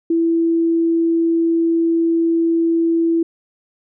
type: tone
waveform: sine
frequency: 332 Hz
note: E4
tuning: 12 cents sharp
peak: -13 dBFS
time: 0.1-3.23 s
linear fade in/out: 5 ms
effects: none